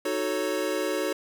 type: chord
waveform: square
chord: D# half-diminished seventh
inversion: none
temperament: equal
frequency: 311.1 / 370 / 440 / 554.4 Hz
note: D#4 / F#4 / A4 / C#5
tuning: 0 / 0 / 0 / 0 cents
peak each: -33 / -32 / -33 / -31 dBFS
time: 0.05-1.13 s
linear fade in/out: 5 ms
effects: none